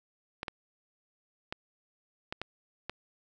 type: clicks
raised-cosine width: 0.3 ms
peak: -19 dBFS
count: 6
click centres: 0.431 / 0.482 / 1.525 / 2.325 / 2.416 / 2.896 s
effects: none